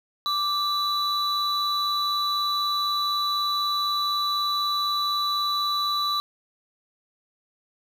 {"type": "tone pair together", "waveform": "triangle", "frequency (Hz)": [1175, 3952], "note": ["D6", "B7"], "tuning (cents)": [1, 0], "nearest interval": "octave + major sixth", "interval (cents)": 2099, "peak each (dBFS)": -23, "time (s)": [0.26, 6.2], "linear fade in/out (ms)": 0, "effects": ["tanh soft clip ceiling -15 dBFS", "9-bit"]}